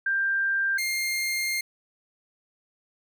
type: tone pair in turn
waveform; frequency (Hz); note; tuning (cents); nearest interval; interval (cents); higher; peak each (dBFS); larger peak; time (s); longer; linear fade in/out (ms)
sine / sawtooth; 1585 / 2116; G6 / C7; +19 / +19; perfect fourth; 500; second; -22; neither; 0.06-0.78 / 0.78-1.61; second; 5
effects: none